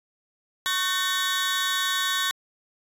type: tone cluster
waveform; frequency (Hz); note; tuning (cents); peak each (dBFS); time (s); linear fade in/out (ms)
40% pulse; 1107 / 1519 / 1816 / 3431 / 3786; C#6 / F#6 / A#6 / A7 / A#7; -3 / +45 / -46 / -44 / +26; -29; 0.66-2.31; 0
effects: resampled to 32000 Hz